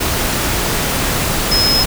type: tone in noise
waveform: sine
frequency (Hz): 5140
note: E8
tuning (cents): -45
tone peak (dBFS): -12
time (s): 1.51-1.84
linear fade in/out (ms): 10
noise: pink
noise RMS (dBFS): -17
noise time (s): 0-1.86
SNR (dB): +2
effects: none